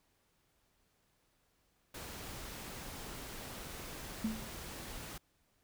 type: noise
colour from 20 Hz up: pink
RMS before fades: -46 dBFS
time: 1.94-5.18 s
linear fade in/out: 5 ms
type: tone with exponential decay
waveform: sine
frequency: 220 Hz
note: A3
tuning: in tune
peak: -29 dBFS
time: 4.24-4.54 s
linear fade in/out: 5 ms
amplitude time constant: 65 ms
effects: pink hiss -75 dBFS RMS until 5.63 s